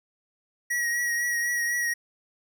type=tone with vibrato; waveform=square; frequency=1905 Hz; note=A#6; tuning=37 cents sharp; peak=-25 dBFS; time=0.7-1.94 s; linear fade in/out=10 ms; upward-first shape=triangle; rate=4 Hz; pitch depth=31 cents each way; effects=none